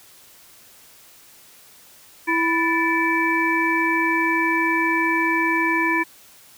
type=harmonic tone with a mistuned harmonic; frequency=329.6 Hz; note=E4; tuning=in tune; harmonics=1 / 3 / 5 / 7; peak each=-23 / -23 / -23 / -23 dBFS; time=2.27-6.04 s; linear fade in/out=20 ms; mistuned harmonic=5; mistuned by=+110 cents; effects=white hiss -49 dBFS RMS until 6.57 s